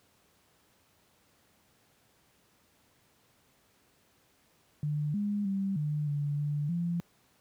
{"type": "tone with pitch steps", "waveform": "sine", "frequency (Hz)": [148.8, 205.3, 195.1, 149.5, 145, 146.8, 171.6], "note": ["D3", "G#3", "G3", "D3", "D3", "D3", "F3"], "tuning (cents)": [23, -20, -8, 31, -22, 0, -30], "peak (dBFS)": -28, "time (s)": [4.83, 7], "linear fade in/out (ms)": 0, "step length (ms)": 310, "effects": ["pink hiss -67 dBFS RMS until 7.4 s", "high-pass 80 Hz 12 dB/octave"]}